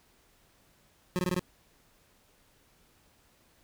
25% pulse tone bursts, 181.1 Hz, F#3, 37 cents flat, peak -23 dBFS, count 5, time 1.16-1.393 s, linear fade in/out 0 ms, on 29 ms, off 22 ms, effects pink hiss -65 dBFS RMS until 3.63 s

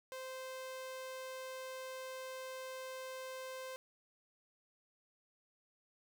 sawtooth tone, 520 Hz, C5, 11 cents flat, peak -40 dBFS, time 0.12-3.76 s, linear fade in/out 0 ms, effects none

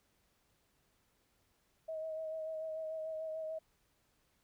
sine tone with vibrato, 635 Hz, D#5, 35 cents sharp, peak -38 dBFS, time 1.88-3.59 s, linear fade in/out 10 ms, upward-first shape sine, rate 6.8 Hz, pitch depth 24 cents each way, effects pink hiss -75 dBFS RMS until 4.43 s

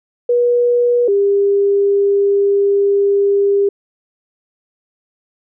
sine tone pair in turn, 483.6 / 400.5 Hz, B4 / G4, -36 / +37 cents, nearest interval minor third, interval 327 cents, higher first, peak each -10 dBFS, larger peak neither, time 0.29-1.08 / 1.08-3.69 s, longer second, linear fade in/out 5 ms, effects none

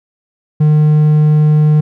triangle tone, 151.9 Hz, D#3, 41 cents flat, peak -4 dBFS, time 0.6-1.81 s, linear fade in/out 10 ms, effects none

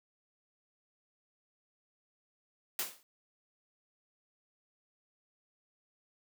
white noise with exponential decay, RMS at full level -31 dBFS, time 2.79-3.03 s, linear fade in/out 1 ms, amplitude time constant 52 ms, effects high-pass 200 Hz 12 dB/octave

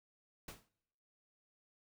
pink noise with exponential decay, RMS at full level -45 dBFS, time 0.48-0.69 s, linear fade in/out 5 ms, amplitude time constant 44 ms, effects noise-tail reverb RT60 1.0 s tail -26 dB re dry

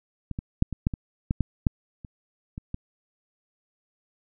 clicks, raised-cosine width 5 ms, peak -19 / -18 / -6 / -19 / -9 / -18 / -11 / -10 / -7 / -27 / -22 / -18 dBFS, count 12, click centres 0.313 / 0.389 / 0.624 / 0.727 / 0.869 / 0.938 / 1.309 / 1.407 / 1.668 / 2.048 / 2.579 / 2.744 s, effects none

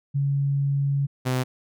sine / sawtooth tone pair in turn, 140 / 127.98 Hz, C#3 / C3, +18 / -38 cents, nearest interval major second, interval 156 cents, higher first, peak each -20 / -18 dBFS, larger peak second, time 0.14-1.07 / 1.25-1.44 s, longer first, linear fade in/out 20 ms, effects none

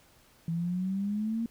sine exponential sweep, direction up, 163.5 to 233.1 Hz, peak -28 dBFS, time 0.48-1.46 s, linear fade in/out 2 ms, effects pink hiss -61 dBFS RMS until 1.5 s

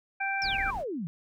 harmonic tone, 784 Hz, G5, in tune, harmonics 1 / 2 / 3, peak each -32 / -32 / -32 dBFS, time 0.2-0.71 s, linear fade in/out 10 ms
brown noise, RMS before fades -40 dBFS, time 0.41-0.85 s, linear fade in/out 50 ms
sine exponential sweep, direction down, 5588 to 153.2 Hz, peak -31 dBFS, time 0.42-1.07 s, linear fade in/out 0 ms
effects none

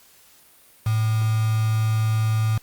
sine tone with quantisation, 110 Hz, A2, in tune, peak -18 dBFS, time 0.86-2.58 s, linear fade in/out 5 ms, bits 5, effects white hiss -53 dBFS RMS until 2.62 s + Opus 48 kbps

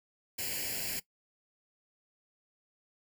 white noise with comb filter, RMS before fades -36 dBFS, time 0.38-1 s, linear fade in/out 10 ms, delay 0.41 ms, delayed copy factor +0.85, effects noise-tail reverb RT60 0.1 s tail -19 dB re dry

